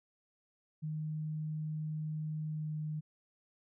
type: tone with pitch glide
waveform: sine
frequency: 154.6 to 153.44 Hz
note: D#3 to D#3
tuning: -11 to -24 cents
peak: -35 dBFS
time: 0.82-3.01 s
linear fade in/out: 20 ms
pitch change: -13 cents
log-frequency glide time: 2.48-2.75 s
effects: none